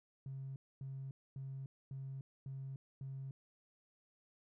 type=tone bursts; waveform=triangle; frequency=134.9 Hz; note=C#3; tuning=47 cents flat; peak=-39 dBFS; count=6; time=0.26-3.31 s; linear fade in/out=2 ms; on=300 ms; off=250 ms; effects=tanh soft clip ceiling -40 dBFS